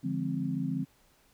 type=chord; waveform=sine; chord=D half-diminished seventh; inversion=none; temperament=equal with one note detuned; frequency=146.83 / 172.61 / 207.7 / 261.6 Hz; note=D3 / F3 / Ab3 / C4; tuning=0 / -20 / 0 / 0 cents; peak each=-35 / -34 / -38 / -33 dBFS; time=0.03-0.85 s; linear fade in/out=20 ms; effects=pink hiss -65 dBFS RMS until 1.33 s